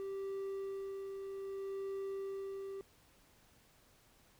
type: tone with tremolo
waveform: triangle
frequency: 390.6 Hz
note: G4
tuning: 6 cents flat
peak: -36 dBFS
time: 0-2.81 s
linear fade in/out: 0 ms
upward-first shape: sine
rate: 0.63 Hz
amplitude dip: 35%
effects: pink hiss -67 dBFS RMS until 4.39 s